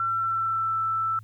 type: tone with pitch glide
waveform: sine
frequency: 1349 to 1325.1 Hz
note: E6 to E6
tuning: +40 to +9 cents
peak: -23 dBFS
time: 0-1.19 s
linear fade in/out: 2 ms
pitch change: -31 cents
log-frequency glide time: 0.13-0.79 s
effects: added 108 Hz sine -43 dBFS peak until 1.23 s + white hiss -68 dBFS RMS until 1.23 s